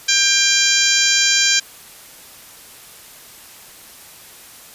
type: harmonic tone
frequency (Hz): 795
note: G5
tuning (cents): +24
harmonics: 2 / 3 / 4 / 5 / 6 / 7 / 8 / 9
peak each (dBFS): -21 / -21 / -21 / -21 / -21 / -21 / -21 / -21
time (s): 0.08-1.6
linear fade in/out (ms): 10
effects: white hiss -41 dBFS RMS until 4.74 s + resampled to 32000 Hz